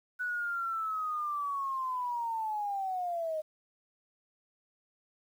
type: linear sweep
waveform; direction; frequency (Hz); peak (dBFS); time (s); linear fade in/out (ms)
sine; down; 1486 to 613; -31; 0.19-3.42; 20
effects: 10-bit